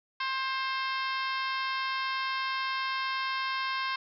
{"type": "harmonic tone", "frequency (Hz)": 529, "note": "C5", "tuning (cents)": 19, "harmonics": [2, 3, 4, 5, 6, 7, 8, 9, 10], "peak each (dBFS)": [-32, -36, -38, -40, -42, -43, -44, -45, -46], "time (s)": [0.2, 3.96], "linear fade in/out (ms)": 5, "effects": []}